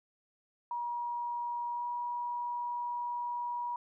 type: tone with pitch glide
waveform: sine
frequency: 956 to 963.2 Hz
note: A#5 to B5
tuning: +43 to -44 cents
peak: -33 dBFS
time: 0.71-3.76 s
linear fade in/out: 2 ms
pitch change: +13 cents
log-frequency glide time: 1.73-1.84 s
effects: none